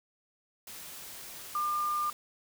sine tone in noise, 1200 Hz, D6, 37 cents sharp, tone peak -28 dBFS, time 1.55-2.1 s, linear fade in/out 2 ms, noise white, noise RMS -45 dBFS, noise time 0.67-2.13 s, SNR +14 dB, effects none

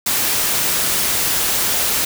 white noise, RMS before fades -18 dBFS, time 0.06-2.05 s, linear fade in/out 5 ms, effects none

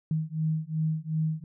sine beating tone pair, 156.3 / 159 Hz, D#3 / D#3, +8 / +38 cents, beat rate 2.7 Hz, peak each -29 dBFS, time 0.11-1.44 s, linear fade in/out 2 ms, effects none

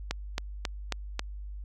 click train, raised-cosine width 0.2 ms, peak -12 dBFS, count 5, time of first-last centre 0.11-1.194 s, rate 3.69 Hz, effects added 50 Hz sine -37 dBFS peak until 1.64 s

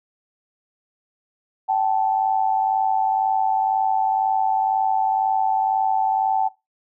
sine tone pair together, 769 / 871 Hz, G5 / A5, -33 / -18 cents, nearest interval major second, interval 215 cents, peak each -19 / -21 dBFS, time 1.68-6.49 s, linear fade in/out 20 ms, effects noise-tail reverb RT60 0.2 s tail -18 dB re dry

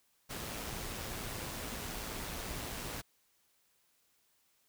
pink noise with amplitude modulation, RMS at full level -40 dBFS, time 0.29-3.02 s, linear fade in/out 20 ms, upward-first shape sine, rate 110 Hz, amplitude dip 30%, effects white hiss -73 dBFS RMS until 4.68 s

